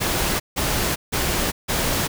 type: noise bursts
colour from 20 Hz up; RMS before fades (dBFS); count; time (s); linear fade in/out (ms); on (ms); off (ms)
pink; -22; 4; 0-2.08; 20; 400; 160
effects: none